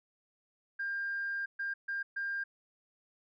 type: tone bursts at uneven times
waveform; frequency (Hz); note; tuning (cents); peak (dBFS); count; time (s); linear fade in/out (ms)
sine; 1600; G6; +35; -32; 4; 0.79-1.46 / 1.59-1.74 / 1.88-2.03 / 2.16-2.44; 10
effects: tanh soft clip ceiling -28 dBFS